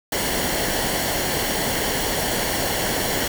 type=noise with comb filter; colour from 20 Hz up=pink; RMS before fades=-23 dBFS; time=0.12-3.28 s; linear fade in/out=5 ms; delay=0.8 ms; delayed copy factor=-0.55; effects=none